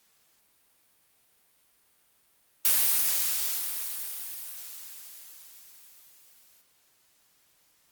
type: noise with exponential decay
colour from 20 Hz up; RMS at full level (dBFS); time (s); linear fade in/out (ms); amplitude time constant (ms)
blue; -21; 2.65-6.61; 0; 860
effects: white hiss -66 dBFS RMS until 7.91 s + Opus 48 kbps